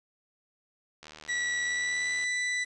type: click train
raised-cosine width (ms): 0.2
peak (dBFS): -28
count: 94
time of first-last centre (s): 1.03-2.239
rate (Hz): 76.9
type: tone with pitch glide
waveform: 40% pulse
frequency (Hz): 1942 to 1980.5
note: B6 to B6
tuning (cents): -30 to +4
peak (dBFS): -27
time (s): 1.28-2.65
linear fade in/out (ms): 20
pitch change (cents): +34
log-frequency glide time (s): 1.61-2.1
effects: resampled to 22050 Hz + 9-bit